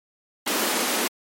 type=high-pass noise; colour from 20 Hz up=pink; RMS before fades=-24 dBFS; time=0.46-1.08 s; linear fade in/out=10 ms; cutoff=220 Hz; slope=48 dB/octave; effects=MP3 64 kbps